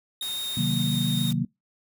45% pulse tone with vibrato, 3705 Hz, A#7, 11 cents flat, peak -28 dBFS, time 0.21-1.31 s, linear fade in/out 2 ms, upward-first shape square, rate 6.1 Hz, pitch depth 8 cents each way
white noise, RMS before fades -40 dBFS, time 0.22-1.33 s, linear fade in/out 5 ms
sine chord, C half-diminished seventh, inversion none, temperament equal, 130.81 / 155.56 / 185 / 233.1 Hz, C3 / Eb3 / Gb3 / Bb3, 0 / 0 / 0 / 0 cents, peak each -28 dBFS, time 0.57-1.45 s, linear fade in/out 5 ms
effects noise-tail reverb RT60 0.2 s tail -25 dB re dry

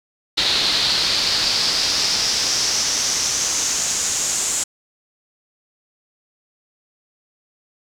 brown noise with band-pass filter sweep, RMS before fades -20 dBFS, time 0.37-4.64 s, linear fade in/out 10 ms, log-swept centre 4000 to 7400 Hz, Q 4.4, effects none

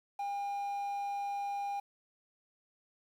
triangle tone, 805 Hz, G5, 46 cents sharp, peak -32 dBFS, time 0.19-1.8 s, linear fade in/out 5 ms, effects 10-bit

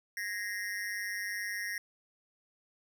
square tone with amplitude modulation, 1864.7 Hz, A#6, in tune, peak -31 dBFS, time 0.17-1.78 s, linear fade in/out 2 ms, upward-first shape sine, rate 198 Hz, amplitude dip 100%, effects none

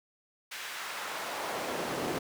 brown noise with high-pass filter sweep, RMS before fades -36 dBFS, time 0.51-2.19 s, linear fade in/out 10 ms, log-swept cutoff 2000 to 300 Hz, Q 1, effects none

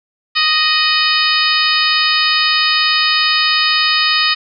harmonic tone with a mistuned harmonic, 622.3 Hz, D#5, in tune, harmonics 2 / 3 / 4 / 5 / 6 / 7 / 8, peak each -19 / -19 / -19 / -19 / -19 / -19 / -19 dBFS, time 0.35-4.35 s, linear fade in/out 20 ms, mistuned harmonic 5, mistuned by -62 cents, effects none

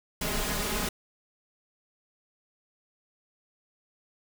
pink noise with comb filter, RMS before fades -30 dBFS, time 0.21-0.89 s, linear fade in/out 5 ms, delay 4.8 ms, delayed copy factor +0.9, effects none

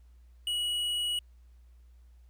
sine tone with tanh clipping, 2918 Hz, F#7, 25 cents flat, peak -30 dBFS, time 0.47-1.19 s, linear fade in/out 2 ms, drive 10 dB, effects added 60 Hz sine -53 dBFS peak until 2.29 s + pink hiss -75 dBFS RMS until 2.29 s

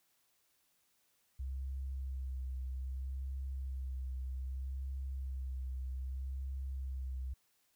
sine tone with vibrato, 65.6 Hz, C2, 5 cents sharp, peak -37 dBFS, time 1.39-7.34 s, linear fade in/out 10 ms, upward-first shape sine, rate 0.63 Hz, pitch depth 29 cents each way, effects white hiss -75 dBFS RMS until 7.75 s

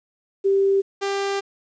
sine / sawtooth tone pair in turn, 392 / 396.3 Hz, G4 / G4, 0 / +19 cents, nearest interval unison, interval 19 cents, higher second, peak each -15 / -18 dBFS, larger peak first, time 0.44-0.82 / 1.01-1.41 s, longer second, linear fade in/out 20 ms, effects resampled to 16000 Hz + 9-bit

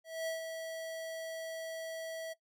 square tone with ADSR envelope, 650 Hz, E5, 24 cents flat, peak -34 dBFS, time 0.04-2.34 s, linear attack 230 ms, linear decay 130 ms, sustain -6 dB, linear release 19 ms, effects noise-tail reverb RT60 0.1 s tail -18 dB re dry

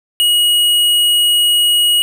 square tone, 2900 Hz, F#7, 35 cents flat, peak -10 dBFS, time 0.2-2.02 s, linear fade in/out 0 ms, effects none

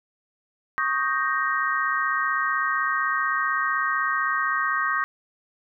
sine chord, Eb dominant seventh, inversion third, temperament equal, 1108.7 / 1244.5 / 1568 / 1864.7 Hz, Db6 / Eb6 / G6 / Bb6, 0 / 0 / 0 / 0 cents, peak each -27 dBFS, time 0.78-5.04 s, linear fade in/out 0 ms, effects none

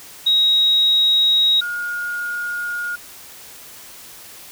sine tone pair in turn, 3800 / 1430 Hz, A#7 / F6, +33 / +41 cents, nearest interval octave + perfect fourth, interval 1692 cents, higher first, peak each -12 / -22 dBFS, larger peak first, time 0.26-1.61 / 1.61-2.96 s, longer neither, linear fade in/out 10 ms, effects white hiss -40 dBFS RMS until 4.51 s

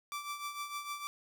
sawtooth tone with tremolo, 1167 Hz, D6, 11 cents flat, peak -32 dBFS, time 0.12-1.07 s, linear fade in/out 0 ms, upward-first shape triangle, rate 6.6 Hz, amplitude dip 70%, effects none

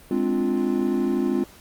triangle chord, D half-diminished seventh, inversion second, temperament equal, 207.7 / 261.6 / 293.7 / 349.2 Hz, Ab3 / C4 / D4 / F4, 0 / 0 / 0 / 0 cents, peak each -25 / -22 / -27 / -23 dBFS, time 0.11-1.44 s, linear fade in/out 2 ms, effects pink hiss -49 dBFS RMS until 1.6 s + Opus 32 kbps

